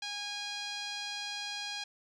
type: tone with low-pass filter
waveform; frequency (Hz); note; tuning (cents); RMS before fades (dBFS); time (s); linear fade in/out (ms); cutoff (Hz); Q
5% pulse; 820; G#5; -22; -39; 0.02-1.84; 5; 4300; 1.6
effects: none